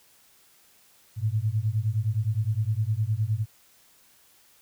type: beating tone pair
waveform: sine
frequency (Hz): 103.83 / 113.53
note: G#2 / A#2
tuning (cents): 0 / -45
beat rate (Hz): 9.7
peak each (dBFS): -26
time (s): 1.16-3.46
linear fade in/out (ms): 50
effects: white hiss -59 dBFS RMS until 4.61 s